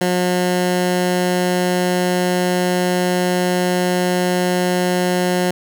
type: tone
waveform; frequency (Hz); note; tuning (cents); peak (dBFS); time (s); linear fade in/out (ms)
15% pulse; 180; F#3; -47; -9; 0.01-5.51; 5
effects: none